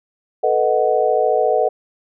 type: chord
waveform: sine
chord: B dominant seventh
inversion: third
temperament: equal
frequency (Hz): 440 / 493.9 / 622.3 / 740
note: A4 / B4 / D#5 / F#5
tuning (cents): 0 / 0 / 0 / 0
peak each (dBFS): -19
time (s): 0.43-1.69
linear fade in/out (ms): 10
effects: none